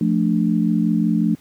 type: chord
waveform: sine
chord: D minor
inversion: first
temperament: equal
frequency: 174.61 / 220 / 293.7 Hz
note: F3 / A3 / D4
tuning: 0 / 0 / 0 cents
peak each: -19 / -18 / -22 dBFS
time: 0.01-1.35 s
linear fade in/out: 2 ms
effects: pink hiss -53 dBFS RMS until 1.4 s + high-pass 100 Hz 12 dB/octave